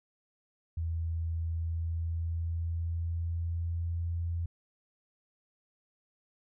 sine tone with pitch glide, 82.41 to 84.78 Hz, E2 to E2, 0 to +49 cents, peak -30 dBFS, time 0.77-4.46 s, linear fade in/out 5 ms, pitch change +49 cents, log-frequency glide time 1.46-4.05 s, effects none

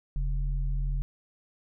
sine tone pair together, 41.2 / 138.59 Hz, E1 / C#3, 0 / 0 cents, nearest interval octave + major sixth, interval 2100 cents, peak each -26 / -35 dBFS, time 0.16-1.02 s, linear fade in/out 0 ms, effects none

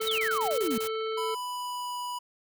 harmonic tone, 441.1 Hz, A4, 4 cents sharp, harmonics 1 / 3 / 5 / 7 / 9 / 10, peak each -30 / -36 / -44 / -42 / -49 / -51 dBFS, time 0-1.35 s, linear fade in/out 10 ms
white noise bursts, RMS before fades -38 dBFS, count 9, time 0.01-0.877 s, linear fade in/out 5 ms, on 75 ms, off 24 ms
sine exponential sweep, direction down, 3951 to 210 Hz, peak -27 dBFS, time 0.07-0.78 s, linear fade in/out 2 ms
square tone with pitch glide, 993 to 982.7 Hz, B5 to B5, +9 to -9 cents, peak -33 dBFS, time 1.17-2.19 s, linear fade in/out 10 ms, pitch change -18 cents, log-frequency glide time 1.29-1.98 s
effects none

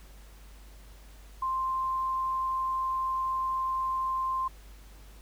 sine tone, 1048 Hz, C6, 2 cents sharp, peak -27 dBFS, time 1.42-4.48 s, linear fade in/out 5 ms, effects added 50 Hz sine -48 dBFS peak until 5.21 s + pink hiss -57 dBFS RMS until 5.21 s

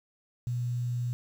sine tone, 121.6 Hz, B2, 26 cents flat, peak -28 dBFS, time 0.47-1.13 s, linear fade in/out 0 ms, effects 9-bit

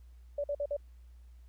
sine tone bursts, 576 Hz, D5, 34 cents flat, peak -30 dBFS, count 4, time 0.38-0.767 s, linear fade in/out 5 ms, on 60 ms, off 49 ms, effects added 60 Hz sine -51 dBFS peak until 1.48 s + pink hiss -74 dBFS RMS until 1.48 s

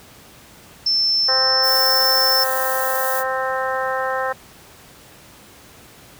sine tone, 5320 Hz, E8, 15 cents sharp, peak -15 dBFS, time 0.86-2.44 s, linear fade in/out 5 ms
harmonic tone, 261.6 Hz, C4, in tune, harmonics 2 / 3 / 4 / 5 / 6 / 7, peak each -24 / -26 / -27 / -28 / -29 / -29 dBFS, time 1.28-4.33 s, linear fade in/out 10 ms
violet noise, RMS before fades -25 dBFS, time 1.62-3.24 s, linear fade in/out 50 ms
effects pink hiss -45 dBFS RMS until 6.19 s + high-pass 60 Hz 12 dB/octave

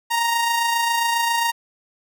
sawtooth tone with amplitude modulation, 932.3 Hz, A#5, in tune, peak -13 dBFS, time 0.1-1.52 s, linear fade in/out 20 ms, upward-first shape sine, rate 27.4 Hz, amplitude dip 35%, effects none

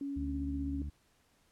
sine tone with pitch glide, 280 to 276.8 Hz, C#4 to C#4, +18 to -2 cents, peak -35 dBFS, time 0.01-0.82 s, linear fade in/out 2 ms, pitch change -20 cents, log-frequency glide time 0.11-0.28 s
harmonic tone, 73.1 Hz, D2, 7 cents flat, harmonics 1 / 2 / 3 / 4, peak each -37 / -48 / -51 / -53 dBFS, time 0.16-0.9 s, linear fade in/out 10 ms
effects pink hiss -70 dBFS RMS until 1.51 s + low-pass 12000 Hz 12 dB/octave

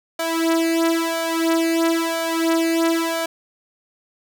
sawtooth tone with flanger, 329.6 Hz, E4, in tune, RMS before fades -20 dBFS, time 0.19-3.26 s, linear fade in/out 5 ms, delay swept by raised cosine 1.7 to 3.5 ms, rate 1 Hz, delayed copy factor +1, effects none

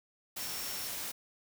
sine tone in noise, 5470 Hz, F8, 37 cents flat, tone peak -44 dBFS, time 0.4-0.88 s, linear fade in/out 10 ms, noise white, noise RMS -39 dBFS, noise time 0.36-1.12 s, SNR -8 dB, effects none

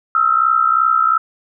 sine tone pair together, 1287 / 1349.8 Hz, E6 / E6, -42 / +41 cents, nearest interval minor second, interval 83 cents, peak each -14 dBFS, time 0.15-1.18 s, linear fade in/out 2 ms, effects none

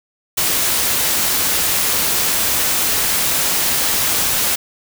white noise, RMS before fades -17 dBFS, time 0.37-4.56 s, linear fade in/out 10 ms, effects none

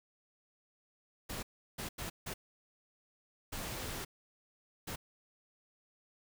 pink noise bursts at uneven times, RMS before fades -41 dBFS, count 6, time 1.29-1.43 / 1.78-1.89 / 1.98-2.1 / 2.26-2.34 / 3.52-4.05 / 4.87-4.96 s, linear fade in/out 10 ms, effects none

